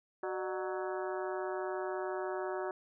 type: harmonic tone with a mistuned harmonic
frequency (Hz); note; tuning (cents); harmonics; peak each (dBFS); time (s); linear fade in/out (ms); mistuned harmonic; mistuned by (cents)
186; F#3; +9; 2 / 3 / 4 / 5 / 6 / 7 / 8 / 9; -37 / -41 / -43 / -45 / -47 / -48 / -49 / -50; 0.23-2.71; 2; 3; +130
effects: none